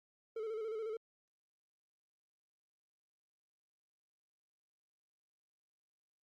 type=tone with vibrato; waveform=triangle; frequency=440 Hz; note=A4; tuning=in tune; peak=-36 dBFS; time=0.36-0.97 s; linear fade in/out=5 ms; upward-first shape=square; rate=14 Hz; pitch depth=49 cents each way; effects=Opus 48 kbps